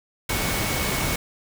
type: tone in noise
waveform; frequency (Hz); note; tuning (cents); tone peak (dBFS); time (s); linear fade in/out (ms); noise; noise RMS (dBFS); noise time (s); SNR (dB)
sine; 2216; C#7; -1; -33; 0.29-1.16; 5; pink; -25; 0.29-1.16; -11
effects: none